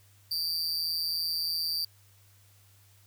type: tone with amplitude modulation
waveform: 45% pulse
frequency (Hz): 4699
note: D8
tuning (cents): 0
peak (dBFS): -24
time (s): 0.31-1.85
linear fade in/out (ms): 5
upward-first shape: sine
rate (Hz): 163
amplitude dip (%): 90
effects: added 99 Hz sine -59 dBFS peak until 3.06 s + white hiss -63 dBFS RMS until 3.06 s